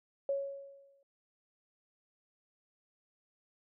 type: tone with exponential decay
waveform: sine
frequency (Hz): 554.4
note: C#5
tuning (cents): 0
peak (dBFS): -28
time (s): 0.29-1.03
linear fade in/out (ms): 2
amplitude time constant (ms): 160
effects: none